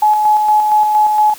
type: tone with tremolo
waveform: sine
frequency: 849 Hz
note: G#5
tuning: 38 cents sharp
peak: -7 dBFS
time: 0.02-1.34 s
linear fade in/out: 5 ms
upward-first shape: square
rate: 4.3 Hz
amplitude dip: 35%
effects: white hiss -36 dBFS RMS until 1.38 s